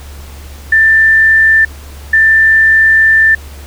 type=tone pair in turn; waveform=sine; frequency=1778 / 1778 Hz; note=A6 / A6; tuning=+18 / +18 cents; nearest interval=unison; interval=0 cents; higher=neither; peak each=-4 dBFS; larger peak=neither; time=0.72-1.65 / 2.13-3.35 s; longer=second; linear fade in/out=5 ms; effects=added 71 Hz sine -28 dBFS peak until 3.66 s + pink hiss -36 dBFS RMS until 3.66 s

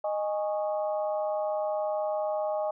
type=harmonic tone with a mistuned harmonic; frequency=206.2 Hz; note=G#3; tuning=12 cents flat; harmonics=3 / 4 / 5 / 6; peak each=-28 / -33 / -41 / -46 dBFS; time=0.04-2.71 s; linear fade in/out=5 ms; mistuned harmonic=5; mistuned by=+120 cents; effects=none

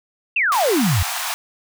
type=exponential sweep; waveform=sine; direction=down; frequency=2794 to 77.78 Hz; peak=-15 dBFS; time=0.36-1.03 s; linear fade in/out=5 ms
type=high-pass noise; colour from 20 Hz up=pink; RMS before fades=-25 dBFS; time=0.52-1.34 s; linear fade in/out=0 ms; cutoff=680 Hz; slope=96 dB/octave
effects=none

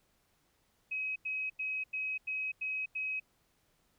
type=tone bursts; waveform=sine; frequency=2542 Hz; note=D#7; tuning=36 cents sharp; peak=-33 dBFS; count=7; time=0.91-3.2 s; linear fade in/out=10 ms; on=250 ms; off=90 ms; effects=pink hiss -73 dBFS RMS until 3.98 s

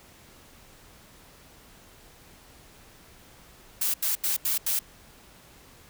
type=noise bursts; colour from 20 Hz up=blue; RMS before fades=-26 dBFS; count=5; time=3.81-4.792 s; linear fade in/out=5 ms; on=130 ms; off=83 ms; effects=pink hiss -53 dBFS RMS until 5.89 s

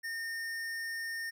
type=tone with hard clipping; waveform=sine; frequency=1825 Hz; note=A#6; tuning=37 cents flat; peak=-37 dBFS; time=0.03-1.31 s; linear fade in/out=20 ms; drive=16 dB; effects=none

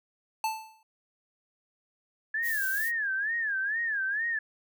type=tone with exponential decay; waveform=square; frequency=880 Hz; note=A5; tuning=in tune; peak=-25 dBFS; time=0.44-0.83 s; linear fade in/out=2 ms; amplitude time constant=83 ms
type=tone with vibrato; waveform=sine; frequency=1700 Hz; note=G#6; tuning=40 cents sharp; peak=-27 dBFS; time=2.34-4.39 s; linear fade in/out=5 ms; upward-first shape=sine; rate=2.2 Hz; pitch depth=170 cents each way
type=noise; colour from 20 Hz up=violet; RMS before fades=-36 dBFS; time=2.42-2.92 s; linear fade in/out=50 ms
effects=none

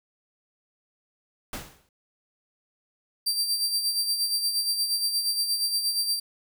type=noise with exponential decay; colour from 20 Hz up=pink; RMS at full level=-32 dBFS; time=1.53-1.89 s; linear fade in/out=2 ms; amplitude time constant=78 ms
type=tone with tremolo; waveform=sawtooth; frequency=4699 Hz; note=D8; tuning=in tune; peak=-19 dBFS; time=3.26-6.2 s; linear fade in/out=10 ms; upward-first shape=sine; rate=8.5 Hz; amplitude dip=55%
effects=none

